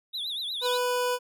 triangle tone with vibrato, 3667 Hz, A#7, 29 cents flat, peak -29 dBFS, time 0.13-0.78 s, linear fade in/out 20 ms, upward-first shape triangle, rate 8.3 Hz, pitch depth 190 cents each way
25% pulse tone, 494.6 Hz, B4, 3 cents sharp, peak -21 dBFS, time 0.61-1.19 s, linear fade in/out 50 ms
effects none

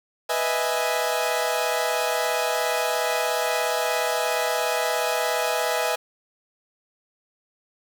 sawtooth chord, E major seventh, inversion second, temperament equal, 493.9 / 622.3 / 659.3 / 830.6 Hz, B4 / D#5 / E5 / G#5, 0 / 0 / 0 / 0 cents, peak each -24 dBFS, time 0.29-5.96 s, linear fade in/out 10 ms, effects 7-bit

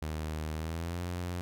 sawtooth tone with pitch glide, 77.78 to 88.32 Hz, D#2 to F2, 0 to +20 cents, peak -30 dBFS, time 0.02-1.41 s, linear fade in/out 0 ms, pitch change +220 cents, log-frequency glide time 0.54-1.02 s, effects none

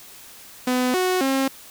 sawtooth tone with pitch steps, 251.6 / 368.3 / 268.5 Hz, B3 / F#4 / C4, +32 / -8 / +45 cents, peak -15 dBFS, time 0.67-1.48 s, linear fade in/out 5 ms, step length 270 ms, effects white hiss -44 dBFS RMS until 1.7 s

